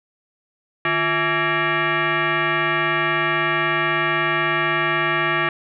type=tone with frequency modulation; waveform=sine; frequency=347.3 Hz; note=F4; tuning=10 cents flat; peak=-17 dBFS; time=0.85-5.49 s; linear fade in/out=2 ms; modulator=500 Hz; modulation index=4.4; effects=none